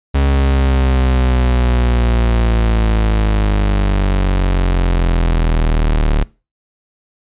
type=linear sweep; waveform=40% pulse; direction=down; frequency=69.5 to 36.71 Hz; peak=-10 dBFS; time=0.14-6.24 s; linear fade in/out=10 ms; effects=noise-tail reverb RT60 0.3 s tail -22 dB re dry + resampled to 8000 Hz